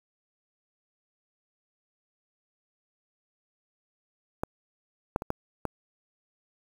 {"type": "clicks", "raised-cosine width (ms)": 1, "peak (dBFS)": [-14, -11, -20, -14, -15], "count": 5, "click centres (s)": [4.435, 5.161, 5.221, 5.304, 5.653], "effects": ["7-bit"]}